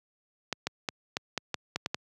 clicks, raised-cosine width 0.2 ms, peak -12 dBFS, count 9, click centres 0.527 / 0.67 / 0.888 / 1.169 / 1.377 / 1.543 / 1.76 / 1.861 / 1.945 s, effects high-pass 100 Hz 12 dB/octave

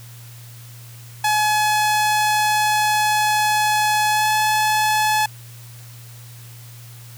sawtooth tone with pitch glide, 849 to 856.9 Hz, G#5 to A5, +38 to -46 cents, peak -12 dBFS, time 1.24-5.26 s, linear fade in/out 5 ms, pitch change +16 cents, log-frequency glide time 4.11-4.28 s, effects added 118 Hz sine -38 dBFS peak until 7.17 s + white hiss -45 dBFS RMS until 7.17 s

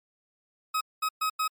40% pulse tone bursts at uneven times, 1270 Hz, D#6, 35 cents sharp, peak -24 dBFS, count 4, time 0.74-0.81 / 1.02-1.09 / 1.21-1.3 / 1.39-1.48 s, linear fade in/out 10 ms, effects MP3 96 kbps

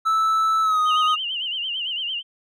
triangle tone with pitch glide, 1313 to 1246.5 Hz, E6 to D#6, -7 to +3 cents, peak -15 dBFS, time 0.05-1.16 s, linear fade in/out 20 ms, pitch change -90 cents, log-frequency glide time 0.62-0.8 s
sine tone with vibrato, 2960 Hz, F#7, in tune, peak -24 dBFS, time 0.85-2.23 s, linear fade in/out 50 ms, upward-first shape sine, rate 8.9 Hz, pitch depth 110 cents each way
effects none

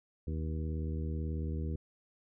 harmonic tone with a mistuned harmonic, 78.3 Hz, D#2, 11 cents sharp, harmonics 1 / 2 / 3 / 4 / 5 / 6, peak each -34 / -40 / -44 / -46 / -48 / -50 dBFS, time 0.27-1.76 s, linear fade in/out 5 ms, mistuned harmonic 6, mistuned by +38 cents, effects none

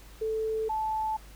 sine tone pair in turn, 440 / 871.9 Hz, A4 / A5, 0 / -16 cents, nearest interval octave, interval 1184 cents, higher second, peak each -27 dBFS, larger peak neither, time 0.21-0.69 / 0.69-1.17 s, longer neither, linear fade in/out 10 ms, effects added 50 Hz sine -48 dBFS peak until 1.35 s + pink hiss -54 dBFS RMS until 1.35 s

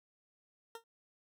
20% pulse tone with exponential decay, 458.6 Hz, A#4, 28 cents flat, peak -36 dBFS, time 0.75-0.84 s, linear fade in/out 2 ms, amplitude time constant 19 ms, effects none

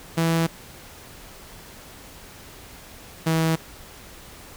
sawtooth tone pair in turn, 164.81 / 161.79 Hz, E3 / E3, 0 / -32 cents, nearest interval unison, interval 32 cents, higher first, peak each -15 dBFS, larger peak neither, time 0.17-0.47 / 3.26-3.56 s, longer neither, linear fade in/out 10 ms, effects pink hiss -44 dBFS RMS until 4.56 s

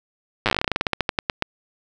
slowing click train, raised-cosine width 0.3 ms, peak -3 dBFS, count 23, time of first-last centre 0.46-1.423 s, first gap 8 ms, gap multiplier 1.14, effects none

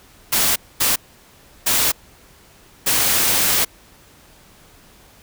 white noise bursts at uneven times, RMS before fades -17 dBFS, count 4, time 0.32-0.56 / 0.8-0.96 / 1.66-1.92 / 2.86-3.65 s, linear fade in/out 10 ms, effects pink hiss -49 dBFS RMS until 5.22 s

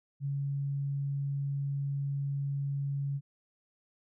sine tone, 140 Hz, C#3, 18 cents sharp, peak -30 dBFS, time 0.2-3.21 s, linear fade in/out 50 ms, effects none

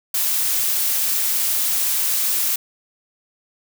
blue noise, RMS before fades -20 dBFS, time 0.14-2.56 s, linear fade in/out 5 ms, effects none

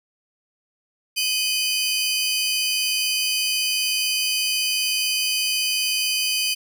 sawtooth tone cluster, 2499 / 3039 / 4700 Hz, D#7 / F#7 / D8, +7 / +46 / +1 cents, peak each -22 dBFS, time 1.16-6.55 s, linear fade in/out 20 ms, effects none

